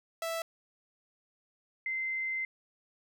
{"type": "tone pair in turn", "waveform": ["sawtooth", "sine"], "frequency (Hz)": [659.3, 2074], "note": ["E5", "C7"], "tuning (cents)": [0, -16], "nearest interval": "octave + minor sixth", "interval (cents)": 1984, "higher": "second", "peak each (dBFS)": [-29, -31], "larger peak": "first", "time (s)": [[0.22, 0.42], [1.86, 2.45]], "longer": "second", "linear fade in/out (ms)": 2, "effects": []}